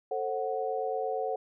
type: chord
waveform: sine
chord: F# diminished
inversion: first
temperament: just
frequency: 444 / 532.8 / 740 Hz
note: A4 / C5 / F#5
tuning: +16 / +31 / 0 cents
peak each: -33 / -34 / -33 dBFS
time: 0.11-1.36 s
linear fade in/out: 5 ms
effects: none